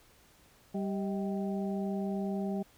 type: harmonic tone with a mistuned harmonic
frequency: 196 Hz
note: G3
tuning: in tune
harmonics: 1 / 2 / 3 / 4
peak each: -32 / -38 / -42 / -44 dBFS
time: 0.74-2.63 s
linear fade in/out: 10 ms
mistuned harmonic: 3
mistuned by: +120 cents
effects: pink hiss -62 dBFS RMS until 2.77 s